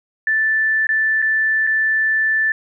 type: tone with dropouts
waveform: sine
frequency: 1760 Hz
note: A6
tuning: in tune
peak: -14 dBFS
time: 0.27-2.52 s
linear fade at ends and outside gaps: 2 ms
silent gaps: 0.869-0.89 / 1.219-1.224 / 1.668-1.672 s
effects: none